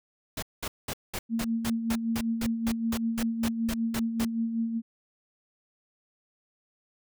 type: noise bursts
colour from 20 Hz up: pink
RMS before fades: -33 dBFS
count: 16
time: 0.37-4.25 s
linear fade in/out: 5 ms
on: 55 ms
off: 200 ms
type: tone with tremolo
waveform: sine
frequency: 228.3 Hz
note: A#3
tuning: 36 cents flat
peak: -24 dBFS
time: 1.29-4.82 s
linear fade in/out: 50 ms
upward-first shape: sine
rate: 5.2 Hz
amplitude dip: 50%
effects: none